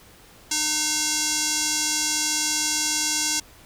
square tone with band-pass filter, 304.9 Hz, D#4, 35 cents flat, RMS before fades -24 dBFS, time 0.51-3.4 s, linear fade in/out 5 ms, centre 6400 Hz, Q 2.1, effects pink hiss -50 dBFS RMS until 3.65 s

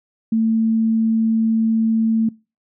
sine tone, 223.7 Hz, A3, 29 cents sharp, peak -14 dBFS, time 0.32-2.29 s, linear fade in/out 5 ms, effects noise-tail reverb RT60 0.3 s tail -24 dB re dry

